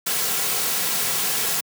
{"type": "noise with comb filter", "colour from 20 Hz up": "white", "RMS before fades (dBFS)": -23, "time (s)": [0.06, 1.61], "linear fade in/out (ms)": 10, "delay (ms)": 3.3, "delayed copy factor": -0.5, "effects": ["high-pass 150 Hz 12 dB/octave"]}